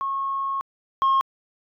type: tone pair in turn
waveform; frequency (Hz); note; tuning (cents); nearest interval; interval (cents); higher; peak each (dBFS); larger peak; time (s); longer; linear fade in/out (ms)
sine; 1091 / 1077.2; C#6 / C#6; -28 / -50; unison; 22; first; -23 / -14; second; 0.01-0.61 / 1.02-1.21; first; 0
effects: tanh soft clip ceiling -15 dBFS